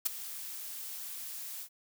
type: noise with ADSR envelope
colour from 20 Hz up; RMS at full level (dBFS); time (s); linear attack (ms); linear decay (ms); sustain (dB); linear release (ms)
blue; -26; 0.05-1.69; 14; 11; -16; 74
effects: none